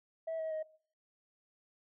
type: tone with pitch steps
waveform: sine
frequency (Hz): 650 / 638.5 / 627.1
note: E5 / D#5 / D#5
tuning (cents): -24 / +45 / +13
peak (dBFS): -33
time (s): 0.27-0.63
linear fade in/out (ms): 10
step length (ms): 120
effects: noise-tail reverb RT60 0.5 s tail -21 dB re dry + tanh soft clip ceiling -33 dBFS